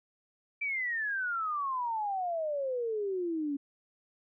sine exponential sweep, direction down, 2351 to 276.6 Hz, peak -30 dBFS, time 0.61-3.57 s, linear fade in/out 10 ms, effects none

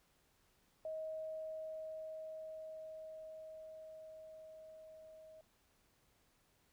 sine tone with level ramp, 632 Hz, D#5, 27 cents sharp, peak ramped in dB -40 to -55 dBFS, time 0.85-5.41 s, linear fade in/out 2 ms, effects pink hiss -74 dBFS RMS until 6.72 s

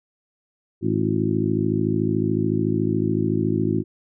harmonic tone with a mistuned harmonic, 53.8 Hz, A1, 38 cents flat, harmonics 2 / 3 / 4 / 5 / 6 / 7, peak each -26 / -26 / -26 / -26 / -26 / -26 dBFS, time 0.81-3.84 s, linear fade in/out 50 ms, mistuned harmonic 7, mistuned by -66 cents, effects none

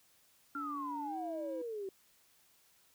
sine exponential sweep, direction down, 1396.9 to 375.9 Hz, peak -38 dBFS, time 0.55-1.89 s, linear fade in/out 2 ms
triangle tone with pitch glide, 288.7 to 324.1 Hz, D4 to E4, -30 to -29 cents, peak -40 dBFS, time 0.55-1.62 s, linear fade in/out 5 ms, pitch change +201 cents, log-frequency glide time 1.04-1.17 s
effects white hiss -68 dBFS RMS until 2.94 s

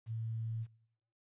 sine tone with quantisation, 112.7 Hz, A2, 42 cents sharp, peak -36 dBFS, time 0.06-0.67 s, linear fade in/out 50 ms, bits 11, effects noise-tail reverb RT60 0.8 s tail -23 dB re dry + resampled to 8000 Hz

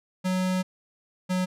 square tone pair in turn, 185 / 183.83 Hz, F#3 / F#3, 0 / -11 cents, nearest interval unison, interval 11 cents, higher first, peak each -24 dBFS, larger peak neither, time 0.24-0.63 / 1.29-1.46 s, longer first, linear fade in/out 20 ms, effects low-pass 11000 Hz 12 dB/octave

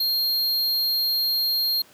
square tone, 4220 Hz, C8, 14 cents sharp, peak -21 dBFS, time 0-1.82 s, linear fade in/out 5 ms, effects pink hiss -52 dBFS RMS until 1.93 s + high-pass 200 Hz 12 dB/octave

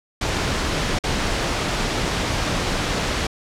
pink noise with dropouts, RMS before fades -22 dBFS, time 0.21-3.27 s, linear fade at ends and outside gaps 5 ms, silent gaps 0.989-1.037 s, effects low-pass 6000 Hz 12 dB/octave

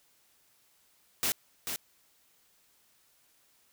white noise with echo, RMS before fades -29 dBFS, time 1.23-1.32 s, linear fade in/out 0 ms, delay 440 ms, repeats 1, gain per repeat -6 dB, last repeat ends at 1.76 s, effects white hiss -67 dBFS RMS until 3.72 s

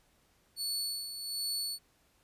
sawtooth tone with tremolo, 4435 Hz, C#8, in tune, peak -29 dBFS, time 0.56-1.79 s, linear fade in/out 50 ms, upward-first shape sine, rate 1.3 Hz, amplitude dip 60%, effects pink hiss -69 dBFS RMS until 2.23 s + resampled to 32000 Hz

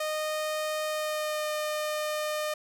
sawtooth tone with pitch glide, 616 to 607.9 Hz, D#5 to D#5, -17 to -40 cents, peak -25 dBFS, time 0-2.54 s, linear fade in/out 5 ms, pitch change -23 cents, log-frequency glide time 0.85-1.51 s, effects none

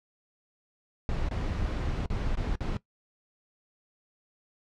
brown noise with dropouts, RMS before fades -30 dBFS, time 1.09-2.77 s, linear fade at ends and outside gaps 1 ms, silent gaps 1.287-1.311 / 2.059-2.101 / 2.354-2.372 / 2.556-2.606 s, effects noise-tail reverb RT60 0.1 s tail -18 dB re dry + low-pass 5000 Hz 12 dB/octave

